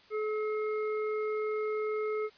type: harmonic tone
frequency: 428.8 Hz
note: A4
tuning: 45 cents flat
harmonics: 1 / 3 / 5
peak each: -30 / -40 / -44 dBFS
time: 0.1-2.3 s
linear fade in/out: 50 ms
effects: white hiss -59 dBFS RMS until 2.37 s + resampled to 11025 Hz